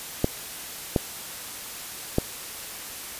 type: clicks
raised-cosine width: 2 ms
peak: -6 dBFS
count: 3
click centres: 0.244 / 0.962 / 2.184 s
effects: white hiss -37 dBFS RMS until 3.19 s + resampled to 32000 Hz